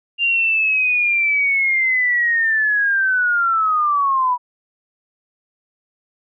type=linear sweep; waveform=sine; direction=down; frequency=2800 to 970 Hz; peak=-14 dBFS; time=0.18-4.38 s; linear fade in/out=50 ms; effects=none